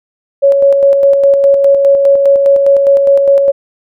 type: tone with tremolo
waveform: sine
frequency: 556 Hz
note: C#5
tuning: 5 cents sharp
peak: -3 dBFS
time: 0.42-3.52 s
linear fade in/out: 20 ms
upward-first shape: square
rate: 4.9 Hz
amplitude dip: 35%
effects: none